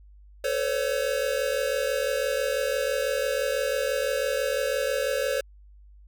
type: tone cluster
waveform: square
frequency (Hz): 443.6 / 514 / 560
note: A4 / C5 / C#5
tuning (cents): +14 / -31 / +18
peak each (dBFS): -33 / -29 / -28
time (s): 0.44-5.41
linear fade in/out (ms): 5
effects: added 50 Hz sine -48 dBFS peak until 6.07 s